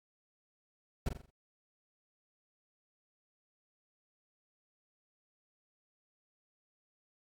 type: noise with echo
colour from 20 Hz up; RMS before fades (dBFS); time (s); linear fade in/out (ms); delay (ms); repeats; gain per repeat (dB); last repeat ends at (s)
brown; -32; 1.06-1.09; 5; 43; 5; -7; 1.305
effects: AAC 64 kbps